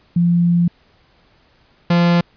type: tone pair in turn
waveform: sine / 45% pulse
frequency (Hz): 172.7 / 172.7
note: F3 / F3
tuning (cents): -19 / -19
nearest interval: unison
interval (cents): 0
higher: neither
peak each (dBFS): -11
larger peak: neither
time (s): 0.16-0.68 / 1.9-2.21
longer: first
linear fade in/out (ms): 5
effects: pink hiss -55 dBFS RMS until 2.36 s + resampled to 11025 Hz